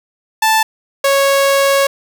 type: tone pair in turn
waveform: sawtooth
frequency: 880 / 552.4 Hz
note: A5 / C#5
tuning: 0 / -6 cents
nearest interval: minor sixth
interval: 806 cents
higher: first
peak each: -6 dBFS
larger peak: neither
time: 0.42-0.63 / 1.04-1.87 s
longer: second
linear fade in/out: 5 ms
effects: none